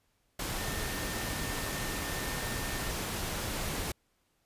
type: tone in noise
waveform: sine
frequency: 1810 Hz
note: A6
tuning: 48 cents sharp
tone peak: -43 dBFS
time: 0.58-2.91 s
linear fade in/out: 5 ms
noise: pink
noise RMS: -35 dBFS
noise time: 0.39-3.92 s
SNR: -11 dB
effects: pink hiss -74 dBFS RMS until 4.45 s + resampled to 32000 Hz